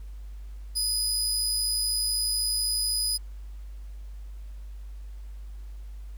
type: tone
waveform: 25% pulse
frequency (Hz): 4978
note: D#8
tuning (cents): 0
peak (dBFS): -20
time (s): 0.75-3.18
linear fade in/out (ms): 20
effects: added 50 Hz sine -37 dBFS peak until 6.17 s + pink hiss -62 dBFS RMS until 6.17 s